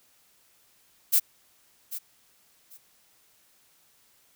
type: noise with echo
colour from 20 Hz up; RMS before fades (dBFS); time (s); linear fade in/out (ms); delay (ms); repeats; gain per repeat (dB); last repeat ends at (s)
violet; -20; 1.12-1.2; 20; 790; 2; -14; 2.78
effects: white hiss -63 dBFS RMS until 4.35 s